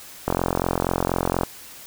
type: click train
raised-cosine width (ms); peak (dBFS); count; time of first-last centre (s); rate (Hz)
1; -6; 52; 0.28-1.434; 44.2
effects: white hiss -42 dBFS RMS until 1.86 s